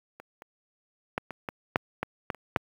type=clicks; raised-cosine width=0.5 ms; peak=-29 / -30 / -12 / -21 / -17 / -6 / -13 / -13 / -30 / -6 dBFS; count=10; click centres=0.2 / 0.421 / 1.179 / 1.307 / 1.488 / 1.759 / 2.03 / 2.302 / 2.347 / 2.562 s; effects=high-pass 80 Hz 12 dB/octave + 8-bit